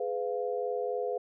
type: chord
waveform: sine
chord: F diminished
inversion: first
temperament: just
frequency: 419.1 / 502.9 / 698.5 Hz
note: Ab4 / Cb5 / F5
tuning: +16 / +31 / 0 cents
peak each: -34 / -32 / -37 dBFS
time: 0-1.18 s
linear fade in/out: 5 ms
effects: none